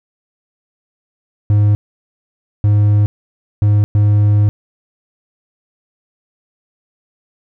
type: tone bursts at uneven times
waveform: triangle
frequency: 103.83 Hz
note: G#2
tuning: in tune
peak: -6 dBFS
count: 4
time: 1.5-1.75 / 2.64-3.06 / 3.62-3.84 / 3.95-4.49 s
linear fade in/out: 0 ms
effects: none